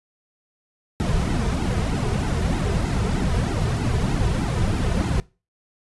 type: noise with flanger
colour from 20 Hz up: brown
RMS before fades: -22 dBFS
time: 1-5.2 s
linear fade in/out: 0 ms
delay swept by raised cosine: 1.7 to 3.7 ms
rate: 3.2 Hz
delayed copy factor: -0.85
effects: noise-tail reverb RT60 0.3 s tail -22 dB re dry + resampled to 24000 Hz